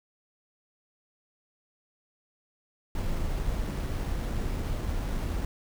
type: noise with sample-and-hold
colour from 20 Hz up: brown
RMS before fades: -30 dBFS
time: 2.95-5.45 s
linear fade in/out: 2 ms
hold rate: 7350 Hz
effects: none